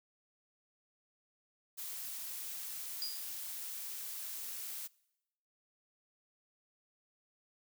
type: noise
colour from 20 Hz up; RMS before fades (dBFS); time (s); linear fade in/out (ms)
blue; -43; 1.77-4.88; 20
type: tone with exponential decay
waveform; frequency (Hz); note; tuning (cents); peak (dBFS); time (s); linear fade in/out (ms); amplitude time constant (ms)
sine; 4868; D#8; -39; -34; 3.02-3.41; 0; 84
effects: noise-tail reverb RT60 0.9 s tail -24 dB re dry

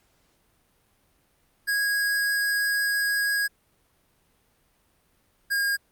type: tone pair in turn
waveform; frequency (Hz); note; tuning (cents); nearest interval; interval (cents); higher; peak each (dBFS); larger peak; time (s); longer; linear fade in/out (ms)
square; 1649 / 1624.4; G#6 / G#6; -13 / -39; unison; 26; first; -23; neither; 1.67-3.48 / 5.5-5.77; first; 20
effects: pink hiss -66 dBFS RMS until 5.91 s + Opus 48 kbps

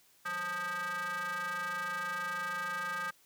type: ring-modulated tone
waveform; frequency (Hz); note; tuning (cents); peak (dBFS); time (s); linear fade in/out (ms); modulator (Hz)
square; 174.61; F3; 0; -32; 0.25-3.11; 10; 1410
effects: white hiss -65 dBFS RMS until 3.25 s + high-pass 60 Hz 12 dB/octave

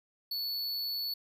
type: tone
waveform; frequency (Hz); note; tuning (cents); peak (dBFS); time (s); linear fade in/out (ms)
square; 4435; C#8; 0; -33; 0.31-1.14; 5
effects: none

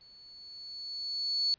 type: tone with level ramp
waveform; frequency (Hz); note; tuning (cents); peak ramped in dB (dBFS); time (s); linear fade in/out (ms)
sine; 4427; C#8; -3; -54 to -24; 0.01-1.54; 0
effects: pink hiss -69 dBFS RMS until 1.58 s + resampled to 11025 Hz

